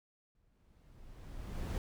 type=noise with exponential growth; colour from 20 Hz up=brown; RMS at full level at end=-34 dBFS; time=0.35-1.78 s; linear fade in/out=1 ms; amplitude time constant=310 ms; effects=none